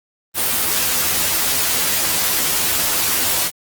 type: noise with comb filter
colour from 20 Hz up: white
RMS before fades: -18 dBFS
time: 0.34-3.51 s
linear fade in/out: 50 ms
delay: 12 ms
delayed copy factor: +0.8
effects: Opus 32 kbps